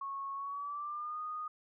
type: tone with pitch glide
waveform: sine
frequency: 1100 to 1234.7 Hz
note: C#6 to D#6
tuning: -14 to -14 cents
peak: -37 dBFS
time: 0.01-1.48 s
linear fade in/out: 5 ms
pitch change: +200 cents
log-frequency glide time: 0.34-1.2 s
effects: none